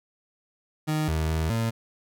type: tone with pitch steps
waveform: 30% pulse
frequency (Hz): 154.4 / 79 / 80 / 114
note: D#3 / D#2 / D#2 / A#2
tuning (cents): -13 / +27 / +49 / -38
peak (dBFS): -21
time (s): 0.87-1.71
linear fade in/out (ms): 20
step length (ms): 210
effects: none